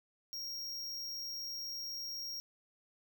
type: tone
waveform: square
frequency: 5588 Hz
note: F8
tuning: in tune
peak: -40 dBFS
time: 0.33-2.4 s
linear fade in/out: 0 ms
effects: none